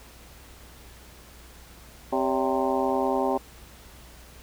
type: harmonic tone with a mistuned harmonic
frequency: 130.81 Hz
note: C3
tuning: in tune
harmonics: 2 / 3 / 4 / 5 / 6 / 7 / 8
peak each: -29 / -28 / -29 / -32 / -29 / -31 / -35 dBFS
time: 2.12-3.38 s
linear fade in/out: 10 ms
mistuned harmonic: 4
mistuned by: +130 cents
effects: added 60 Hz sine -50 dBFS peak until 4.42 s + pink hiss -50 dBFS RMS until 4.42 s